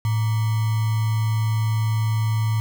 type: tone with sample-and-hold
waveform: sine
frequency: 110 Hz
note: A2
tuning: in tune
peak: -18 dBFS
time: 0.05-2.6 s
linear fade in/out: 0 ms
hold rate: 1050 Hz
effects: none